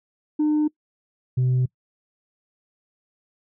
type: tone pair in turn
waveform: sine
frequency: 302.6 / 127.23 Hz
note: D#4 / C3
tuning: -48 / -48 cents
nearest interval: octave + minor third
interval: 1500 cents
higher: first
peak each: -15 dBFS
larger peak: neither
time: 0.39-0.68 / 1.37-1.66 s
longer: neither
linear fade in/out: 10 ms
effects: noise-tail reverb RT60 0.1 s tail -24 dB re dry + tanh soft clip ceiling -16 dBFS